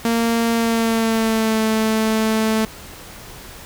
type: tone with pitch glide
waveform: sawtooth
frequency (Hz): 230.7 to 219.8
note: A#3 to A3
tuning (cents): -18 to -2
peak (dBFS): -12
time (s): 0.05-2.65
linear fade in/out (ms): 0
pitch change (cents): -84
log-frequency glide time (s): 0.52-1.61
effects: pink hiss -38 dBFS RMS until 3.65 s